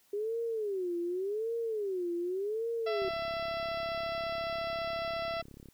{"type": "tone with vibrato", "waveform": "sine", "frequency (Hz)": 399.6, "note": "G4", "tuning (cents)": 33, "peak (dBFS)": -31, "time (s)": [0.13, 3.09], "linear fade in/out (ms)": 5, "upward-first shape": "sine", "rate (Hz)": 0.87, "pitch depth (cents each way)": 260}
{"type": "harmonic tone", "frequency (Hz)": 668, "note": "E5", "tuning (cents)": 23, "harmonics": [1, 2, 3, 4, 5, 6, 7, 8], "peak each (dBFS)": [-34, -40, -44, -46, -48, -50, -51, -52], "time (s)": [2.86, 5.42], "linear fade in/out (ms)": 10}
{"type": "click train", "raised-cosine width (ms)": 3, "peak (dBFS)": -37, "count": 93, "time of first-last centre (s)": [3.02, 5.687], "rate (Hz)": 34.5}
{"effects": ["white hiss -67 dBFS RMS until 5.73 s"]}